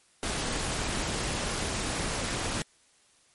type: noise with amplitude modulation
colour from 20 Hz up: pink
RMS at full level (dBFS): -29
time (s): 0.23-2.62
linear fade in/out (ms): 0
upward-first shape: sine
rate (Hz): 241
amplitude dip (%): 45
effects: white hiss -63 dBFS RMS until 3.34 s + MP3 48 kbps